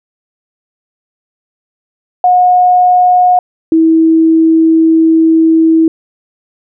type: tone pair in turn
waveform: sine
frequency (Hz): 724 / 323.6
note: F#5 / E4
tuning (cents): -38 / -32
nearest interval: octave + major second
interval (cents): 1394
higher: first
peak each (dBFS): -4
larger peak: neither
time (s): 2.24-3.39 / 3.72-5.88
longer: second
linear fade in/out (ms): 2
effects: none